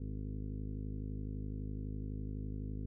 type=harmonic tone with a mistuned harmonic; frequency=51.91 Hz; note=G#1; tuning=in tune; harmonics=1 / 2 / 3 / 4 / 5 / 6 / 7 / 8 / 9; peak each=-41 / -43 / -48 / -50 / -47 / -58 / -59 / -58 / -61 dBFS; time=0-2.86 s; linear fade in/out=5 ms; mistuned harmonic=6; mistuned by=+26 cents; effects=none